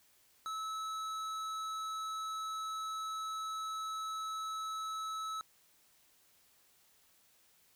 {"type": "tone with hard clipping", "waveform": "sine", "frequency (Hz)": 1300, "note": "E6", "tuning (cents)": -24, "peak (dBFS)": -39, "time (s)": [0.46, 5.41], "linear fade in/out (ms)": 0, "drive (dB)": 12, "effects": ["white hiss -68 dBFS RMS until 7.75 s"]}